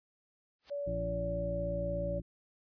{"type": "noise with exponential growth", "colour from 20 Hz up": "white", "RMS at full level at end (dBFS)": -47, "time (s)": [0.59, 0.7], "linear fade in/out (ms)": 2, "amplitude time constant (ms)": 22}
{"type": "tone", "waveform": "sine", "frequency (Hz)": 572, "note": "D5", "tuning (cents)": -46, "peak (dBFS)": -34, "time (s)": [0.7, 2.2], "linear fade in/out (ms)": 20}
{"type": "harmonic tone", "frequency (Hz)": 56.8, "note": "A#1", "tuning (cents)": -44, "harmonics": [1, 2, 3, 5, 6], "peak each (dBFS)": [-39, -42, -40, -47, -47], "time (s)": [0.86, 2.22], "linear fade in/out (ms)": 20}
{"effects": ["resampled to 11025 Hz"]}